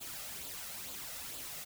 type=noise with flanger; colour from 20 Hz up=white; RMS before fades=-44 dBFS; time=0-1.65 s; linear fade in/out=20 ms; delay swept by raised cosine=0.25 to 1.55 ms; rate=2.2 Hz; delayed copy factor=+0.5; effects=none